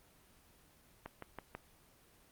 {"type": "click train", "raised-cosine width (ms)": 0.5, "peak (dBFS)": -28, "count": 4, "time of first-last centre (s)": [1.06, 1.55], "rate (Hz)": 6.12, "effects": ["pink hiss -65 dBFS RMS until 2.31 s", "Opus 24 kbps"]}